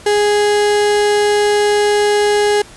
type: tone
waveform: 35% pulse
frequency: 414.4 Hz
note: G#4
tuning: 4 cents flat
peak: -9 dBFS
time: 0.06-2.62 s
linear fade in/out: 5 ms
effects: pink hiss -39 dBFS RMS until 2.76 s + resampled to 24000 Hz